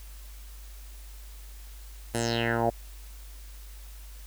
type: tone with low-pass filter sweep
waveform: 10% pulse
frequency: 116.54 Hz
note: A#2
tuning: in tune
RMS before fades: -27 dBFS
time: 2.14-2.7 s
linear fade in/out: 5 ms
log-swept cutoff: 11000 to 630 Hz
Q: 4.8
effects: added 50 Hz sine -42 dBFS peak until 4.26 s + white hiss -53 dBFS RMS until 4.26 s